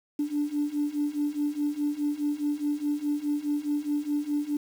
sine beating tone pair, 290.5 / 295.3 Hz, D4 / D4, -19 / +10 cents, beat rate 4.8 Hz, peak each -29 / -27 dBFS, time 0.19-4.57 s, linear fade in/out 5 ms, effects tanh soft clip ceiling -19 dBFS + 8-bit

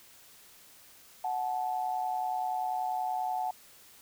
sine tone pair together, 737.6 / 868 Hz, F#5 / A5, -6 / -24 cents, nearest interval minor third, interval 282 cents, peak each -31 / -34 dBFS, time 1.24-3.51 s, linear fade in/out 5 ms, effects white hiss -56 dBFS RMS until 4.01 s

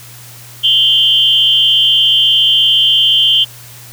sine tone with amplitude modulation, 3123 Hz, G7, 7 cents flat, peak -3 dBFS, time 0.63-3.45 s, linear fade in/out 20 ms, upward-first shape sine, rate 263 Hz, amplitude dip 85%, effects added 120 Hz sine -37 dBFS peak until 3.92 s + white hiss -36 dBFS RMS until 3.92 s

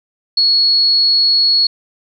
sine tone, 4350 Hz, C#8, 33 cents flat, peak -9 dBFS, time 0.37-1.67 s, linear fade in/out 5 ms, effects none

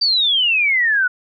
sine exponential sweep, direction down, 4700 to 1447 Hz, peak -13 dBFS, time 0.01-1.08 s, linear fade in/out 10 ms, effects none

